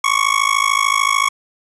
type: tone with amplitude modulation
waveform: 25% pulse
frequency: 1108.7 Hz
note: C#6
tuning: in tune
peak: -6 dBFS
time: 0.04-1.29 s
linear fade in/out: 5 ms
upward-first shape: sine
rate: 53.5 Hz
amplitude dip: 95%
effects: resampled to 24000 Hz + 7-bit